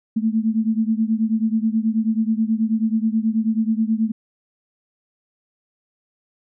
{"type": "beating tone pair", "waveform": "sine", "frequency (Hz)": [218.3, 227.6], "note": ["A3", "A#3"], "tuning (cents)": [-13, -41], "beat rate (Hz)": 9.3, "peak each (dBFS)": [-19, -21], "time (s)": [0.16, 4.12], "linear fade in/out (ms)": 10, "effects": []}